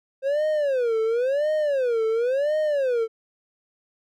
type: tone with vibrato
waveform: triangle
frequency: 523.3 Hz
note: C5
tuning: in tune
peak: -18 dBFS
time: 0.22-3.08 s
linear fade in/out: 50 ms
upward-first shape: sine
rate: 0.95 Hz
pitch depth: 290 cents each way
effects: none